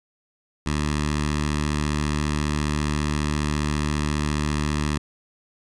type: tone with notch filter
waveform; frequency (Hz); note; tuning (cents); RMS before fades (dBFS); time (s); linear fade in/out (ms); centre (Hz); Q
10% pulse; 74.7; D2; +30; -24; 0.66-4.98; 5; 490; 0.92
effects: resampled to 22050 Hz